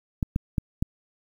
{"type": "clicks", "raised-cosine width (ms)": 5, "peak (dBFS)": -11, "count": 4, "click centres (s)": [0.228, 0.361, 0.582, 0.825], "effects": ["8-bit"]}